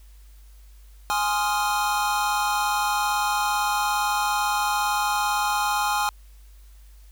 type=chord; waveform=square; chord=F minor seventh; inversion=first; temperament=equal; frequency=830.6 / 1046.5 / 1244.5 / 1396.9 Hz; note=Ab5 / C6 / Eb6 / F6; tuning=0 / 0 / 0 / 0 cents; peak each=-25 / -29 / -30 / -30 dBFS; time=1.1-6.09 s; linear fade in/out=0 ms; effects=added 50 Hz sine -45 dBFS peak until 7.11 s + white hiss -60 dBFS RMS until 7.11 s